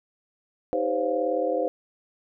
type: tone cluster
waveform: sine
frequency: 314.6 / 396.7 / 511 / 550 / 701 Hz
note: D#4 / G4 / C5 / C#5 / F5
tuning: +19 / +21 / -41 / -14 / +6 cents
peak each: -31 / -32 / -25 / -30 / -31 dBFS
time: 0.73-1.68 s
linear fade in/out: 0 ms
effects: none